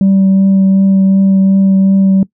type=tone with vibrato; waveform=sine; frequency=193.2 Hz; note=G3; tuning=25 cents flat; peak=-3 dBFS; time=0.01-2.23 s; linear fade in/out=2 ms; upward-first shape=triangle; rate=2.7 Hz; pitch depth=13 cents each way; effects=noise-tail reverb RT60 0.1 s tail -21 dB re dry + tanh soft clip ceiling -4 dBFS